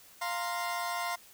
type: chord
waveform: 30% pulse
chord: F suspended fourth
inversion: none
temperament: equal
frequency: 698.5 / 932.3 / 1046.5 Hz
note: F5 / Bb5 / C6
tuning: 0 / 0 / 0 cents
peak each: -33 / -37 / -33 dBFS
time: 0.21-1.16 s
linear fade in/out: 10 ms
effects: white hiss -56 dBFS RMS until 1.33 s